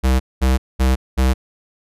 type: tone bursts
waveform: square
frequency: 64.8 Hz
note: C2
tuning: 16 cents flat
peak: -13 dBFS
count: 4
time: 0.03-1.34 s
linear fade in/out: 20 ms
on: 170 ms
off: 210 ms
effects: resampled to 32000 Hz